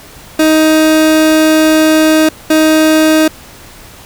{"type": "tone bursts at uneven times", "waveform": "30% pulse", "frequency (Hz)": 313.4, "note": "D#4", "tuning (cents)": 13, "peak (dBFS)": -3, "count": 2, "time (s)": [[0.39, 2.29], [2.5, 3.28]], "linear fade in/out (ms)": 5, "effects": ["pink hiss -35 dBFS RMS until 4.05 s"]}